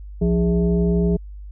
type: tone with frequency modulation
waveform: sine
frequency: 174.61 Hz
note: F3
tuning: in tune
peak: -15 dBFS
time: 0.21-1.17 s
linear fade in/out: 10 ms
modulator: 237 Hz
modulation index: 1
effects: added 50 Hz sine -33 dBFS peak until 1.51 s